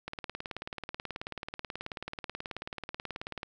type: click train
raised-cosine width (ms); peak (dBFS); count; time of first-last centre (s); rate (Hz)
0.3; -21; 63; 0.08-3.431; 18.5
effects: none